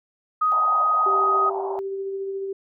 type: tone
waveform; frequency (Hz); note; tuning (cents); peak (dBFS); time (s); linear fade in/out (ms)
sine; 1252; D#6; +10; -17; 0.41-1.5; 10
type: band-pass noise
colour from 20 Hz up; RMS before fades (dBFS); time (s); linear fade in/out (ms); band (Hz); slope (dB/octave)
pink; -31; 0.52-1.79; 0; 670 to 920; 48
type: tone with tremolo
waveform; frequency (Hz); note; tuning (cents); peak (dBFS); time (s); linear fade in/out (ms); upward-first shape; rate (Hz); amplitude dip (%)
sine; 390; G4; -9; -25; 1.06-2.53; 5; sine; 14; 25
effects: none